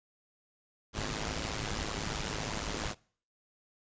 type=noise with amplitude modulation; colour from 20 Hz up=pink; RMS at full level=-32 dBFS; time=0.93-2.95 s; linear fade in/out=50 ms; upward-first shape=sine; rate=106 Hz; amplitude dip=80%; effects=noise-tail reverb RT60 0.5 s tail -24 dB re dry + resampled to 16000 Hz